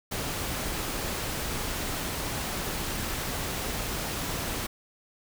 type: noise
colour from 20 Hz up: pink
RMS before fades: -32 dBFS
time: 0.11-4.67 s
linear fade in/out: 10 ms
effects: none

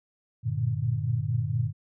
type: tone cluster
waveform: sine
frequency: 96.6 / 116.2 / 120.5 / 148.6 Hz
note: G2 / A#2 / B2 / D3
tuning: -25 / -5 / -42 / +21 cents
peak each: -32 / -27 / -33 / -31 dBFS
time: 0.43-1.73 s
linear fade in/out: 50 ms
effects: none

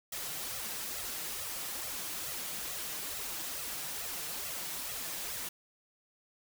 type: noise with flanger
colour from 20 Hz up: white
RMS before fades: -39 dBFS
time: 0.12-5.49 s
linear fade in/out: 5 ms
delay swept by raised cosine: 1.5 to 6.7 ms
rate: 2.3 Hz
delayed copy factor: +0.8
effects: none

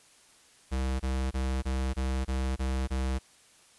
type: tone bursts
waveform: square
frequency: 65.41 Hz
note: C2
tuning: in tune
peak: -28 dBFS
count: 8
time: 0.71-3.191 s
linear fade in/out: 20 ms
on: 290 ms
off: 23 ms
effects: white hiss -59 dBFS RMS until 3.78 s + resampled to 24000 Hz

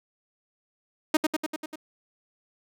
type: tone with echo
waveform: sawtooth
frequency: 310.4 Hz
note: D#4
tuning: 4 cents flat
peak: -14 dBFS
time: 1.14-1.17 s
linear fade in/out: 5 ms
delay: 98 ms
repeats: 6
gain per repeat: -3 dB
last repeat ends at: 1.758 s
effects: none

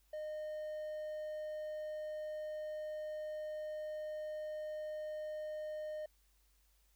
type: tone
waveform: triangle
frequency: 613 Hz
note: D#5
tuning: 26 cents flat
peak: -38 dBFS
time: 0.13-6.06 s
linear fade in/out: 5 ms
effects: added 50 Hz sine -70 dBFS peak until 6.95 s + white hiss -75 dBFS RMS until 6.95 s

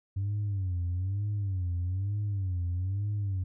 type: tone with vibrato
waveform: sine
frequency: 95.3 Hz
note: G2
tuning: 48 cents flat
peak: -26 dBFS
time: 0.16-3.44 s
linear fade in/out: 10 ms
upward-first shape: sine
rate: 1.1 Hz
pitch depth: 150 cents each way
effects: tanh soft clip ceiling -26 dBFS

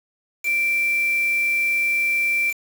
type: tone with quantisation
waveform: sine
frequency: 2349 Hz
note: D7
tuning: in tune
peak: -18 dBFS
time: 0.43-2.54 s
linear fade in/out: 50 ms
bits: 5
effects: none

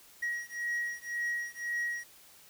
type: beating tone pair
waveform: triangle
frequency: 1900 / 1901.9 Hz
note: A#6 / A#6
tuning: +33 / +34 cents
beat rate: 1.9 Hz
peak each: -34 / -34 dBFS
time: 0.22-2.04 s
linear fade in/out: 10 ms
effects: white hiss -57 dBFS RMS until 2.49 s

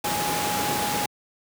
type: tone in noise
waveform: sine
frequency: 830.6 Hz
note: G#5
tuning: in tune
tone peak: -27 dBFS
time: 0.04-1.06 s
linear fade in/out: 5 ms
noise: pink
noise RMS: -26 dBFS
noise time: 0.04-1.06 s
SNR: -4 dB
effects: high-pass 150 Hz 12 dB/octave

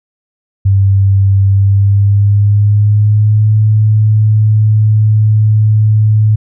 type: tone with pitch glide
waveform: sine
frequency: 98 to 107.49 Hz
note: G2 to A2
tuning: 0 to -40 cents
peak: -5 dBFS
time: 0.65-6.36 s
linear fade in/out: 10 ms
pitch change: +160 cents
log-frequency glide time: 1.46-3.53 s
effects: none

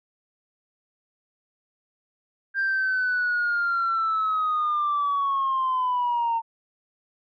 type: linear sweep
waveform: sine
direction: down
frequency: 1593 to 907 Hz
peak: -20 dBFS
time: 2.54-6.42 s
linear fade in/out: 50 ms
effects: tanh soft clip ceiling -18 dBFS

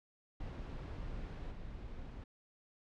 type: noise with level steps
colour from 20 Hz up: brown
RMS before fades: -43 / -47 dBFS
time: 0.4-2.24 s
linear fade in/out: 5 ms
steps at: 1.5 s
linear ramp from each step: 20 ms
effects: low-pass 4000 Hz 12 dB/octave

